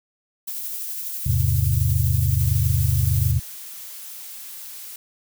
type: noise with tremolo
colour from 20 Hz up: violet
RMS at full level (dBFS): -29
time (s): 0.47-3.32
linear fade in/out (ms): 10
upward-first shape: sine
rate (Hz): 12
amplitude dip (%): 25
type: chord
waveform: sine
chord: E augmented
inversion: none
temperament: equal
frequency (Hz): 82.41 / 103.83 / 130.81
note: E2 / G#2 / B#2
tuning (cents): 0 / 0 / 0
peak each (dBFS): -21 / -22 / -21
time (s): 1.26-3.4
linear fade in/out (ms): 5
type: noise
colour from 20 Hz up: blue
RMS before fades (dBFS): -37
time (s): 2.4-4.96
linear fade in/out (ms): 2
effects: none